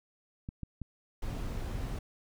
clicks, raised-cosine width 5 ms, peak -26 dBFS, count 3, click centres 0.489 / 0.633 / 0.817 s
brown noise, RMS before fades -36 dBFS, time 1.22-1.99 s, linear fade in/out 5 ms
effects none

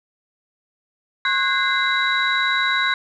sine tone cluster, 1074 / 1482 / 1622 / 2069 / 3894 Hz, C6 / F#6 / G#6 / C7 / B7, +45 / +2 / -41 / -20 / -25 cents, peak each -23 dBFS, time 1.25-2.94 s, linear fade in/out 2 ms, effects tanh soft clip ceiling -8 dBFS

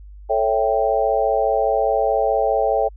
sine chord, A dominant seventh, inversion none, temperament equal, 440 / 554.4 / 659.3 / 784 Hz, A4 / C#5 / E5 / G5, 0 / 0 / 0 / 0 cents, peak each -22 / -21 / -21 / -21 dBFS, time 0.29-2.89 s, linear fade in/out 20 ms, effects added 50 Hz sine -37 dBFS peak until 2.96 s

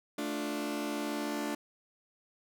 sawtooth chord, D minor, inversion second, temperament just, 220.2 / 293.7 / 352.4 Hz, A3 / D4 / F4, +2 / 0 / +16 cents, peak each -35 / -31 / -37 dBFS, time 0.18-1.55 s, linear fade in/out 5 ms, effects none

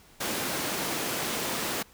pink high-pass noise, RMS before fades -31 dBFS, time 0.2-1.83 s, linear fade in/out 10 ms, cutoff 210 Hz, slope 12 dB/octave, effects pink hiss -56 dBFS RMS until 1.93 s

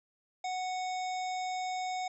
harmonic tone, 739 Hz, F#5, 2 cents flat, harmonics 1 / 3 / 5 / 7 / 9 / 10, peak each -33 / -43 / -47 / -50 / -52 / -53 dBFS, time 0.44-2.08 s, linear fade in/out 5 ms, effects none

